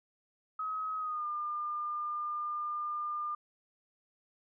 sine tone with pitch glide, 1272 to 1203.4 Hz, D#6 to D6, +38 to +42 cents, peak -33 dBFS, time 0.59-3.35 s, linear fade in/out 5 ms, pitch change -96 cents, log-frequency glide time 0.97-1.26 s, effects none

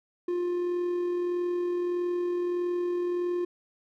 triangle tone with amplitude modulation, 352.9 Hz, F4, 18 cents sharp, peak -23 dBFS, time 0.28-3.45 s, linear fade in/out 5 ms, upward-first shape sine, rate 41.6 Hz, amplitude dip 25%, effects none

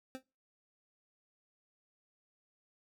25% pulse tone with exponential decay, 261.6 Hz, C4, in tune, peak -34 dBFS, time 0.15-0.23 s, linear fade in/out 0 ms, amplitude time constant 17 ms, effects noise-tail reverb RT60 0.3 s tail -24 dB re dry

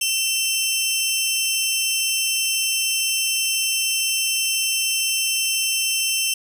15% pulse tone pair together, 2689 / 3097 Hz, E7 / G7, +34 / -22 cents, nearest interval major second, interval 244 cents, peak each -15 dBFS, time 0.01-6.34 s, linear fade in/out 5 ms, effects none

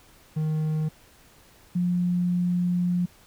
triangle / sine tone pair in turn, 155.56 / 177.36 Hz, D#3 / F3, 0 / +27 cents, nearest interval major second, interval 227 cents, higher second, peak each -21 / -21 dBFS, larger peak neither, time 0.36-0.89 / 1.75-3.06 s, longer second, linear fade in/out 10 ms, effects pink hiss -55 dBFS RMS until 3.26 s

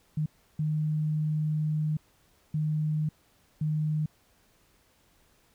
sine tone bursts at uneven times, 153.5 Hz, D#3, 23 cents flat, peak -25 dBFS, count 4, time 0.17-0.26 / 0.59-1.97 / 2.54-3.09 / 3.61-4.06 s, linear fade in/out 5 ms, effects pink hiss -65 dBFS RMS until 5.54 s

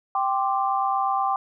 sine chord, G suspended fourth, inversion none, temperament equal, 784 / 1046.5 / 1174.7 Hz, G5 / C6 / D6, 0 / 0 / 0 cents, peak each -23 / -27 / -26 dBFS, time 0.15-1.36 s, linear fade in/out 2 ms, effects none

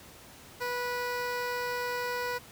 15% pulse tone with notch filter, 490 Hz, B4, 14 cents flat, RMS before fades -33 dBFS, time 0.6-2.39 s, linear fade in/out 20 ms, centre 9200 Hz, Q 1.2, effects pink hiss -51 dBFS RMS until 2.51 s + high-pass 60 Hz 12 dB/octave

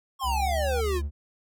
square exponential sweep, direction down, 1108.7 to 333.6 Hz, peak -27 dBFS, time 0.19-1.02 s, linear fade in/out 50 ms
sine tone with vibrato, 776 Hz, G5, 18 cents flat, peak -32 dBFS, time 0.21-0.81 s, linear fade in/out 10 ms, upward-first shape sine, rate 13 Hz, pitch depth 34 cents each way
triangle tone with pitch glide, 66.9 to 72.53 Hz, C2 to D2, +39 to -21 cents, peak -25 dBFS, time 0.23-1.11 s, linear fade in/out 50 ms, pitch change +140 cents, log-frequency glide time 0.36-0.59 s
effects none

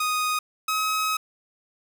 sawtooth tone pair in turn, 1244.5 / 1274.3 Hz, D#6 / D#6, 0 / +41 cents, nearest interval unison, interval 41 cents, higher second, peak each -19 dBFS, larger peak neither, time 0-0.39 / 0.68-1.17 s, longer second, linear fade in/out 5 ms, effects none

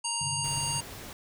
harmonic tone, 934 Hz, A#5, 3 cents sharp, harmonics 1 / 3 / 5 / 7 / 9 / 10, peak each -36 / -36 / -36 / -36 / -36 / -36 dBFS, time 0.04-0.81 s, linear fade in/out 10 ms
sine chord, G suspended fourth, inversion none, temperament just, 98 / 130.67 / 147 Hz, G2 / C3 / D3, 0 / -2 / +2 cents, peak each -42 / -41 / -38 dBFS, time 0.21-0.81 s, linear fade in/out 5 ms
pink noise, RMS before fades -43 dBFS, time 0.44-1.13 s, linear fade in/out 2 ms
effects none

